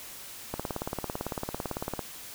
click train, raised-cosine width 1 ms, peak -17 dBFS, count 27, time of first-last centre 0.54-1.993 s, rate 17.9 Hz, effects white hiss -44 dBFS RMS until 2.34 s

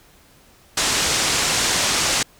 white low-pass noise, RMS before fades -20 dBFS, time 0.77-2.23 s, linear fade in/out 5 ms, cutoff 7900 Hz, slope 24 dB/octave, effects pink hiss -52 dBFS RMS until 2.39 s

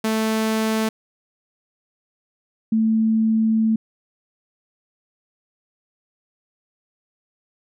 sawtooth / sine tone pair in turn, 220 / 221.5 Hz, A3 / A3, 0 / +12 cents, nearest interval unison, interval 12 cents, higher second, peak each -15 dBFS, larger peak neither, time 0.04-0.89 / 2.72-3.76 s, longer second, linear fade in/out 5 ms, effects none

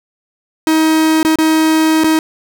45% pulse tone with dropouts, 316.7 Hz, D#4, 31 cents sharp, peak -9 dBFS, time 0.67-2.19 s, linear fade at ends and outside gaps 1 ms, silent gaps 1.23-1.249 / 1.357-1.386 / 2.037-2.043 s, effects none

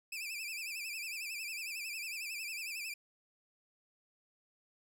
sawtooth tone with vibrato, 2489 Hz, D#7, in tune, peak -36 dBFS, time 0.12-2.94 s, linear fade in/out 5 ms, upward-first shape sine, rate 11 Hz, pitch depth 120 cents each way, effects none

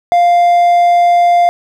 triangle tone, 698.5 Hz, F5, in tune, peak -4 dBFS, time 0.12-1.49 s, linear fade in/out 0 ms, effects none

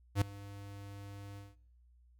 square tone with ADSR envelope, 100.5 Hz, G2, 44 cents sharp, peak -25 dBFS, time 0.15-1.56 s, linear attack 66 ms, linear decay 4 ms, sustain -21 dB, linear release 190 ms, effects noise-tail reverb RT60 0.9 s tail -25 dB re dry + added 60 Hz sine -61 dBFS peak until 2.19 s

